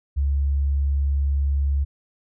sine tone, 70 Hz, C#2, 18 cents sharp, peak -18 dBFS, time 0.16-1.85 s, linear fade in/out 20 ms, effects none

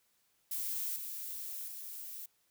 violet noise with level steps, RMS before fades -37 / -42 / -45 dBFS, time 0.51-2.26 s, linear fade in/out 5 ms, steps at 0.96 / 1.68 s, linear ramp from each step 2 ms, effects white hiss -74 dBFS RMS until 2.5 s

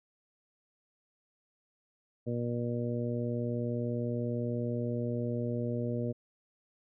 harmonic tone, 119.8 Hz, A#2, 48 cents sharp, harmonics 1 / 2 / 3 / 4 / 5, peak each -34 / -35 / -40 / -38 / -41 dBFS, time 2.26-6.13 s, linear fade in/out 20 ms, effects none

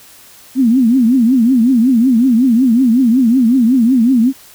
sine tone with vibrato, 244.2 Hz, B3, 19 cents flat, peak -7 dBFS, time 0.55-4.33 s, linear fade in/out 50 ms, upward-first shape triangle, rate 5.4 Hz, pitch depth 210 cents each way, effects white hiss -41 dBFS RMS until 4.54 s

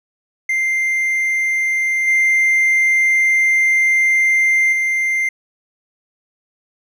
triangle tone with level steps, 2093 Hz, C7, in tune, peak -13 / -9 / -13 dBFS, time 0.49-5.29 s, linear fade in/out 5 ms, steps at 2.07 / 4.72 s, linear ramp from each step 10 ms, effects tanh soft clip ceiling -5 dBFS

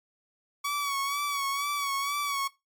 sawtooth tone with vibrato, 1130 Hz, C#6, 33 cents sharp, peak -24 dBFS, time 0.64-2.48 s, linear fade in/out 10 ms, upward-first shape sine, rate 2.1 Hz, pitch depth 47 cents each way, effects noise-tail reverb RT60 0.2 s tail -18 dB re dry + MP3 96 kbps

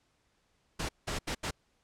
pink noise bursts at uneven times, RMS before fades -34 dBFS, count 4, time 0.79-0.89 / 1.07-1.19 / 1.27-1.35 / 1.43-1.51 s, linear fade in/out 10 ms, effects pink hiss -73 dBFS RMS until 1.83 s + low-pass 8000 Hz 12 dB/octave

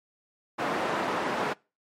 white band-pass noise, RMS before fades -29 dBFS, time 0.58-1.54 s, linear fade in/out 20 ms, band 220 to 1100 Hz, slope 12 dB/octave, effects noise-tail reverb RT60 0.3 s tail -24 dB re dry + MP3 64 kbps

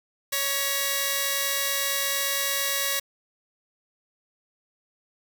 5% pulse tone pair together, 557 / 1925.1 Hz, C#5 / B6, +8 / -45 cents, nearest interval octave + major sixth, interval 2147 cents, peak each -16 dBFS, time 0.32-3 s, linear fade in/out 10 ms, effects 7-bit

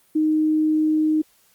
sine tone, 310.2 Hz, D#4, 5 cents flat, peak -16 dBFS, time 0.15-1.22 s, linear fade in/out 10 ms, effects white hiss -59 dBFS RMS until 1.54 s + Opus 32 kbps

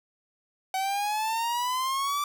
45% pulse exponential sweep, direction up, 754 to 1174.7 Hz, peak -26 dBFS, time 0.74-2.24 s, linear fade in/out 2 ms, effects none

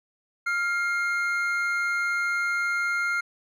triangle tone pair together, 1396 / 2131 Hz, F6 / C7, -1 / +31 cents, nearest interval perfect fifth, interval 732 cents, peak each -23 / -27 dBFS, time 0.46-3.21 s, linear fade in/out 10 ms, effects none

